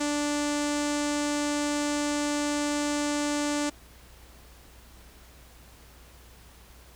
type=tone with low-pass filter; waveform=sawtooth; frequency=293 Hz; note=D4; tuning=4 cents flat; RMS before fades=-28 dBFS; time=0-3.7 s; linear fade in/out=10 ms; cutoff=7600 Hz; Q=2.9; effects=added 60 Hz sine -52 dBFS peak until 6.95 s + pink hiss -54 dBFS RMS until 6.95 s